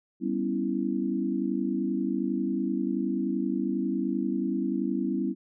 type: chord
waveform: sine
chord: C# half-diminished seventh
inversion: second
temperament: equal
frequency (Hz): 196 / 246.9 / 277.2 / 329.6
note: G3 / B3 / C#4 / E4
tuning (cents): 0 / 0 / 0 / 0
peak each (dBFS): -31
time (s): 0.2-5.35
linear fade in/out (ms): 50
effects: none